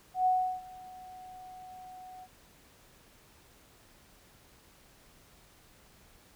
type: tone with ADSR envelope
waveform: sine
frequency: 740 Hz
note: F#5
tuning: in tune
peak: -22 dBFS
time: 0.14-2.28 s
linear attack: 120 ms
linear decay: 350 ms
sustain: -23 dB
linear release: 54 ms
effects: pink hiss -60 dBFS RMS until 6.35 s